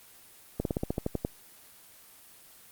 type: slowing click train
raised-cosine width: 2 ms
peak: -15 dBFS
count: 10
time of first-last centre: 0.6-1.249 s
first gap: 52 ms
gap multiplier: 1.08
effects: white hiss -54 dBFS RMS until 2.71 s + Opus 24 kbps